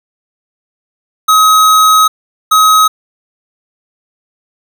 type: tone bursts at uneven times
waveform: square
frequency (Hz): 1270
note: D#6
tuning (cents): +35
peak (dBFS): -5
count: 2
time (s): 1.28-2.08 / 2.51-2.88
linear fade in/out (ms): 10
effects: none